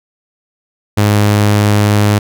sawtooth tone, 103.83 Hz, G#2, in tune, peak -4 dBFS, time 0.97-2.19 s, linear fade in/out 10 ms, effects none

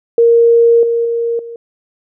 sine tone with level steps, 466.2 Hz, A#4, in tune, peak -5 / -11 / -13 / -25 dBFS, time 0.18-1.56 s, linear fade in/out 2 ms, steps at 0.83 / 1.05 / 1.39 s, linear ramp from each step 2 ms, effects none

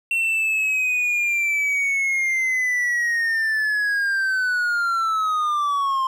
triangle linear sweep, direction down, 2721 to 1046.5 Hz, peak -17 dBFS, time 0.11-6.07 s, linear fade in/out 2 ms, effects none

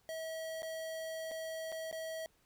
square tone with dropouts, 644 Hz, E5, 41 cents flat, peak -40 dBFS, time 0.09-2.26 s, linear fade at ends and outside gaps 0 ms, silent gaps 0.621-0.63 / 1.312-1.316 / 1.719-1.724 / 1.913-1.927 s, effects pink hiss -72 dBFS RMS until 2.45 s

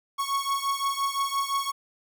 45% pulse beating tone pair, 1103 / 1108.8 Hz, C#6 / C#6, -9 / 0 cents, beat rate 5.8 Hz, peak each -28 / -29 dBFS, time 0.18-1.72 s, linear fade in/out 20 ms, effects none

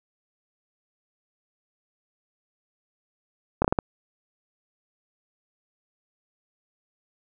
slowing click train, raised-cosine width 1 ms, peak -6 dBFS, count 5, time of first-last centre 3.62-3.788 s, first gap 25 ms, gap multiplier 1.36, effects none

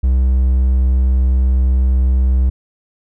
triangle tone, 64.1 Hz, C2, 35 cents flat, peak -8 dBFS, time 0.03-2.5 s, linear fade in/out 10 ms, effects none

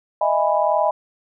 sine chord, E major seventh, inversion third, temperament just, 618.1 / 659.3 / 824.1 / 988.9 Hz, D#5 / E5 / G#5 / B5, -12 / 0 / -14 / +2 cents, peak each -20 / -22 / -21 / -22 dBFS, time 0.21-0.91 s, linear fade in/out 5 ms, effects none

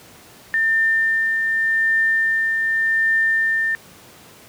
sine tone with tremolo, 1800 Hz, A6, 39 cents sharp, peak -14 dBFS, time 0.54-3.75 s, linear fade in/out 0 ms, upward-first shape triangle, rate 0.86 Hz, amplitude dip 35%, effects pink hiss -45 dBFS RMS until 4.48 s + high-pass 100 Hz 12 dB/octave

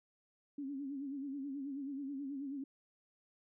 sine tone with vibrato, 277.2 Hz, C#4, in tune, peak -39 dBFS, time 0.58-2.64 s, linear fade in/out 5 ms, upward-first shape sine, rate 9.3 Hz, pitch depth 81 cents each way, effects none

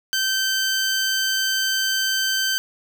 15% pulse tone, 1549 Hz, G6, 21 cents flat, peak -13 dBFS, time 0.13-2.58 s, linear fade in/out 0 ms, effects none

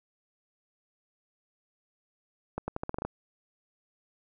accelerating click train, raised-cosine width 1 ms, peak -18 dBFS, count 9, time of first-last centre 2.58-3.05 s, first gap 100 ms, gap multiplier 0.84, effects none

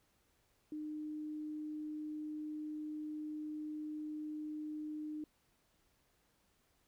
sine tone, 304.6 Hz, D#4, 37 cents flat, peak -40 dBFS, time 0.72-5.24 s, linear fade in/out 2 ms, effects pink hiss -75 dBFS RMS until 6.87 s

